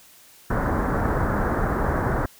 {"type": "low-pass noise", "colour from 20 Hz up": "pink", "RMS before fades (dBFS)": -23, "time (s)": [0.5, 2.26], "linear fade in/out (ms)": 5, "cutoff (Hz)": 1700, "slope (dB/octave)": 48, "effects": ["white hiss -51 dBFS RMS until 2.39 s"]}